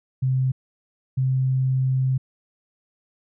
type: tone pair in turn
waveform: sine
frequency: 130.4 / 130.87 Hz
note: C3 / C3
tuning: -5 / +1 cents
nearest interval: unison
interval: 6 cents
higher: second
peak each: -18 / -18 dBFS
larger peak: neither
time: 0.22-0.52 / 1.17-2.18 s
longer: second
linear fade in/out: 10 ms
effects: none